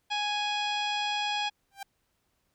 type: harmonic tone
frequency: 831 Hz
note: G#5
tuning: 1 cent sharp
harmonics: 1 / 2 / 3 / 4 / 5 / 6 / 7 / 9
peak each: -31 / -39 / -35 / -33 / -43 / -42 / -49 / -51 dBFS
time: 0.1-1.5 s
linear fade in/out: 20 ms
type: tone with exponential growth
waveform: sawtooth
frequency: 790 Hz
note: G5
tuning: 13 cents sharp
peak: -30 dBFS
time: 1.71-1.83 s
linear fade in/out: 5 ms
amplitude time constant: 26 ms
effects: pink hiss -75 dBFS RMS until 2.54 s